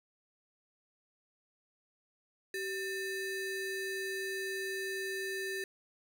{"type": "ring-modulated tone", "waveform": "square", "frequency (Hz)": 1087, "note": "C#6", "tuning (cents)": -34, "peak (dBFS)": -33, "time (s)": [2.54, 5.64], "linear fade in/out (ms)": 2, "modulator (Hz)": 702, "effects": []}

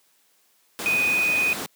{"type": "tone in noise", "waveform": "sine", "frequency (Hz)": 2489, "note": "D#7", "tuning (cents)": 0, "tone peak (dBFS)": -19, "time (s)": [0.86, 1.53], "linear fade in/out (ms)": 0, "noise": "pink", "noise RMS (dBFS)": -30, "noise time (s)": [0.79, 1.66], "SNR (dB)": 8, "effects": ["white hiss -63 dBFS RMS until 1.75 s", "high-pass 200 Hz 12 dB/octave"]}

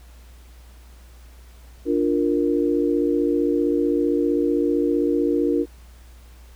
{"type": "chord", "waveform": "sine", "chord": "Bb major", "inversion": "first", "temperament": "equal", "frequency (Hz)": [293.7, 349.2, 466.2], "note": ["D4", "F4", "Bb4"], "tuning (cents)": [0, 0, 0], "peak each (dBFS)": [-21, -22, -23], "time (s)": [1.85, 5.66], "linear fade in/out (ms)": 50, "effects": ["added 60 Hz sine -43 dBFS peak until 6.55 s", "pink hiss -54 dBFS RMS until 6.55 s"]}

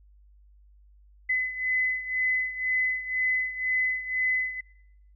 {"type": "beating tone pair", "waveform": "sine", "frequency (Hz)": [2020, 2022], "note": ["B6", "B6"], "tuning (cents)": [39, 40], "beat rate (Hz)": 2, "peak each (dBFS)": [-26, -30], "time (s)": [1.29, 4.61], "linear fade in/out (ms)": 10, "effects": ["noise-tail reverb RT60 0.8 s tail -21 dB re dry", "added 50 Hz sine -53 dBFS peak until 5.15 s"]}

